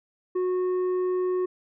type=tone with tanh clipping; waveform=triangle; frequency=366 Hz; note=F#4; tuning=19 cents flat; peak=-24 dBFS; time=0.35-1.46 s; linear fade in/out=10 ms; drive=10 dB; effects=none